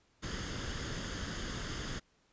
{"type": "noise with comb filter", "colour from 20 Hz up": "pink", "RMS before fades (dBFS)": -39, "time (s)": [0.22, 2], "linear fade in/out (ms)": 20, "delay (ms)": 0.61, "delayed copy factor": 0.55, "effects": ["pink hiss -71 dBFS RMS until 2.32 s", "resampled to 16000 Hz"]}